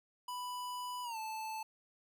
square tone with pitch glide, 990 to 876.9 Hz, B5 to A5, +4 to -6 cents, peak -40 dBFS, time 0.28-1.63 s, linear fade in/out 5 ms, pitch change -210 cents, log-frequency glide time 1.03-1.18 s, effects none

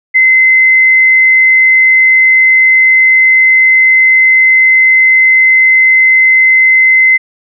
sine tone, 2056 Hz, C7, 31 cents flat, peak -3 dBFS, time 0.14-7.18 s, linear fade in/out 20 ms, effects none

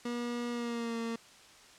30% pulse tone with pitch glide, 240 to 229.7 Hz, B3 to A#3, -49 to -25 cents, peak -31 dBFS, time 0.05-1.16 s, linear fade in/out 5 ms, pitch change -76 cents, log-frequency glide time 0.51-0.98 s, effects white hiss -56 dBFS RMS until 1.78 s + low-pass 7000 Hz 12 dB/octave

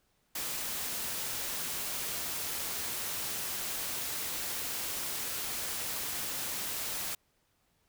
white noise, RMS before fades -36 dBFS, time 0.35-7.15 s, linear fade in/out 5 ms, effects pink hiss -73 dBFS RMS until 7.88 s

